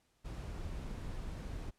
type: noise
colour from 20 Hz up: brown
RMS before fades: -42 dBFS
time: 0.24-1.71 s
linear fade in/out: 20 ms
effects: pink hiss -75 dBFS RMS until 1.78 s + low-pass 11000 Hz 12 dB/octave